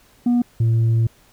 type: tone pair in turn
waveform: sine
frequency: 241.8 / 114.11 Hz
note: B3 / A#2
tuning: -36 / -36 cents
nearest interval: octave + minor second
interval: 1300 cents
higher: first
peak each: -11 dBFS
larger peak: neither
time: 0.26-0.42 / 0.6-1.07 s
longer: second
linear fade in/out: 5 ms
effects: tanh soft clip ceiling -13 dBFS + pink hiss -54 dBFS RMS until 1.32 s